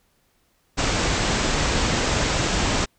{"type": "low-pass noise", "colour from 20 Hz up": "pink", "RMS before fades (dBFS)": -22, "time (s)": [0.77, 2.86], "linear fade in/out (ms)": 20, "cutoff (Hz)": 7900, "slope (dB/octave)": 96, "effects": ["pink hiss -65 dBFS RMS until 2.98 s"]}